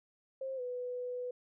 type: tone with pitch glide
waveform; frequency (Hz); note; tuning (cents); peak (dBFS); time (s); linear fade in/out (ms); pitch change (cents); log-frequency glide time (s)
sine; 531 to 495.4; C5 to B4; +25 to +5; -36; 0.41-1.31; 5; -120; 0.56-0.61
effects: none